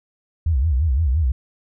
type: tone with vibrato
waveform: sine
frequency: 72.1 Hz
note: D2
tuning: 31 cents flat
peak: -15 dBFS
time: 0.46-1.32 s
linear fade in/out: 5 ms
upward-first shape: sine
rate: 5.8 Hz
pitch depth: 270 cents each way
effects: none